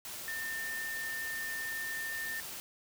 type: tone in noise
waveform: sine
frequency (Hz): 1800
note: A6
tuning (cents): +39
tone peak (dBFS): -36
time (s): 0.28-2.4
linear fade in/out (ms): 0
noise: white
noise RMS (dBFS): -43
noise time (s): 0.05-2.6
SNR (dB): +4
effects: none